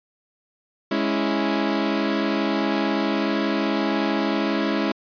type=chord; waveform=sawtooth; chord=C# minor; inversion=second; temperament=equal; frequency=207.7 / 277.2 / 329.6 Hz; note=G#3 / C#4 / E4; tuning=0 / 0 / 0 cents; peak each=-21 dBFS; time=0.91-4.92 s; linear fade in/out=5 ms; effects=resampled to 11025 Hz